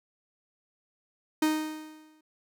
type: tone with exponential decay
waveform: 45% pulse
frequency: 310.1 Hz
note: D#4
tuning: 6 cents flat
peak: -21 dBFS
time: 1.42-2.21 s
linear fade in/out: 5 ms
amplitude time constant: 170 ms
effects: none